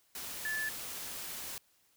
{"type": "tone in noise", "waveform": "sine", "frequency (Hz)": 1736, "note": "A6", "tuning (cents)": -24, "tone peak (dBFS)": -33, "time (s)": [0.45, 0.69], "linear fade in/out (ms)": 2, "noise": "white", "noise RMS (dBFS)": -42, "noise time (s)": [0.15, 1.58], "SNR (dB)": 6, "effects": ["white hiss -70 dBFS RMS until 1.96 s"]}